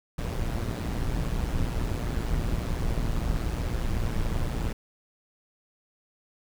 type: noise with amplitude modulation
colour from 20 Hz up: brown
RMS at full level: -25 dBFS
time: 0.18-4.73 s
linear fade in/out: 5 ms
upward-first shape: sine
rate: 117 Hz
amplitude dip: 65%
effects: none